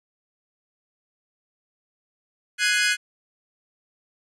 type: chord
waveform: sawtooth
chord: Ab dominant seventh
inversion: third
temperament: equal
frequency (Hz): 1480 / 1661.2 / 2093 / 2489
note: Gb6 / Ab6 / C7 / Eb7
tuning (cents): 0 / 0 / 0 / 0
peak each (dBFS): -20 / -20 / -24 / -22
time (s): 2.58-2.97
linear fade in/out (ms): 50
effects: resampled to 22050 Hz